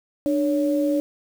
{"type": "tone pair together", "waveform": "sine", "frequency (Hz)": [297.7, 562], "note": ["D4", "C#5"], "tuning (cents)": [24, 24], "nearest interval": "major seventh", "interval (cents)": 1100, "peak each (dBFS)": [-20, -23], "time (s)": [0.26, 1], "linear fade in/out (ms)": 0, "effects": ["7-bit"]}